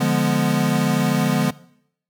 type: chord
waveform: square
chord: D diminished seventh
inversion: none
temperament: equal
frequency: 146.83 / 174.61 / 207.7 / 246.9 Hz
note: D3 / F3 / Ab3 / Cb4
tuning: 0 / 0 / 0 / 0 cents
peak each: -23 dBFS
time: 0-1.51 s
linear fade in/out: 10 ms
effects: noise-tail reverb RT60 0.7 s tail -20 dB re dry